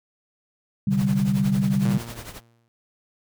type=chord; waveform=sine; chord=C suspended second; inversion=none; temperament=equal with one note detuned; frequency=130.28 / 146.83 / 196 Hz; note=C3 / D3 / G3; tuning=-7 / 0 / 0 cents; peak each=-26 / -25 / -20 dBFS; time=0.87-1.98 s; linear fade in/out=5 ms
type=noise with tremolo; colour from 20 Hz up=pink; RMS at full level=-35 dBFS; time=0.9-2.41 s; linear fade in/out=50 ms; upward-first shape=triangle; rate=11 Hz; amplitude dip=85%
type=tone with exponential decay; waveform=sawtooth; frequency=116.54 Hz; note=A#2; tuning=in tune; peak=-22 dBFS; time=1.85-2.68 s; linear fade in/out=0 ms; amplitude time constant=180 ms
effects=none